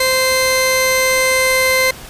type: tone pair together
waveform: sawtooth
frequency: 519.8 / 2079 Hz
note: C5 / C7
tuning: -11 / -12 cents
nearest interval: 2 octaves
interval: 2399 cents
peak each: -11 dBFS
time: 0-1.91 s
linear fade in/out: 5 ms
effects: pink hiss -34 dBFS RMS until 2.09 s + resampled to 32000 Hz